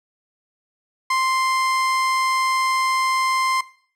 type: tone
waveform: 30% pulse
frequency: 1046.5 Hz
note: C6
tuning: in tune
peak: -15 dBFS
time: 1.1-3.61 s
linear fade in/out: 5 ms
effects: noise-tail reverb RT60 0.5 s tail -18 dB re dry + low-pass 8000 Hz 12 dB/octave